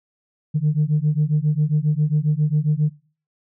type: beating tone pair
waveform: sine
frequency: 147.7 / 155.1 Hz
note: D3 / D#3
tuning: +10 / -5 cents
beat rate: 7.4 Hz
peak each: -18 dBFS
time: 0.54-2.9 s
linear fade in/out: 20 ms
effects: noise-tail reverb RT60 0.4 s tail -21 dB re dry + tanh soft clip ceiling -11 dBFS